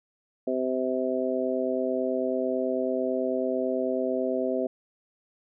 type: harmonic tone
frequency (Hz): 129.1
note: C3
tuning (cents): -23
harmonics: 2 / 3 / 4 / 5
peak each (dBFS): -30 / -30 / -30 / -30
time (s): 0.47-4.67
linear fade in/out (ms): 5
effects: none